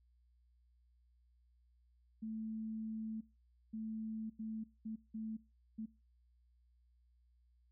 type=tone bursts at uneven times; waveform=sine; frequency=220 Hz; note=A3; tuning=in tune; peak=-40 dBFS; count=6; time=2.22-3.21 / 3.73-4.3 / 4.39-4.64 / 4.85-4.96 / 5.14-5.37 / 5.78-5.86 s; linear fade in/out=10 ms; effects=noise-tail reverb RT60 0.3 s tail -22 dB re dry + added 60 Hz sine -68 dBFS peak until 7.71 s